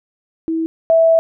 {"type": "tone pair in turn", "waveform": "sine", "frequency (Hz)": [324.7, 655.6], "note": ["E4", "E5"], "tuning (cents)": [-26, -10], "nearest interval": "octave", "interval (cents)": 1216, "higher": "second", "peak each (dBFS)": [-16, -8], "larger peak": "second", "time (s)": [[0.48, 0.66], [0.9, 1.19]], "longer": "second", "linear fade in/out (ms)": 0, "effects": []}